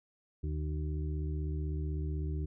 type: harmonic tone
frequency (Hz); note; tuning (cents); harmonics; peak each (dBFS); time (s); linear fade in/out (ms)
76; D#2; -40; 1 / 2 / 4 / 5; -33 / -39 / -45 / -47; 0.43-2.46; 10
effects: none